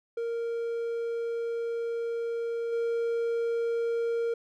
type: tone with level steps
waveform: triangle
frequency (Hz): 464.8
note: A#4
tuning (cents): -5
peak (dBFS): -27 / -24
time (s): 0.17-4.34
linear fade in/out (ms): 5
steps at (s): 2.72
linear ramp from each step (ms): 10
effects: none